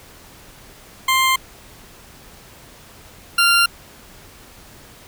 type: tone pair in turn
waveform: 20% pulse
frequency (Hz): 1051 / 1388.4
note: C6 / F6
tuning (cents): +7 / -11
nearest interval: perfect fourth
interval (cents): 482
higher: second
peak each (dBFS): -9 / -7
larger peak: second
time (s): 1.08-1.36 / 3.38-3.66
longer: neither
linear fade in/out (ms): 5
effects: pink hiss -44 dBFS RMS until 5.07 s